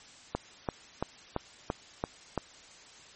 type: click train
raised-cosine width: 1 ms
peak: -15 dBFS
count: 7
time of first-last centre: 0.35-2.377 s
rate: 2.96 Hz
effects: white hiss -53 dBFS RMS until 3.15 s + MP3 32 kbps